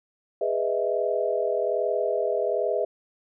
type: chord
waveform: sine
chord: E major seventh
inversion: first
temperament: just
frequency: 412 / 494.4 / 618.1 / 659.3 Hz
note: G#4 / B4 / D#5 / E5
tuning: -14 / +2 / -12 / 0 cents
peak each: -28 dBFS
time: 0.41-2.85 s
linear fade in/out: 5 ms
effects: none